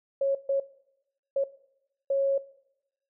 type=tone bursts at uneven times; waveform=sine; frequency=549 Hz; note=C#5; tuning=17 cents flat; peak=-22 dBFS; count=4; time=0.21-0.35 / 0.49-0.6 / 1.36-1.44 / 2.1-2.38 s; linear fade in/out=5 ms; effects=noise-tail reverb RT60 0.8 s tail -18 dB re dry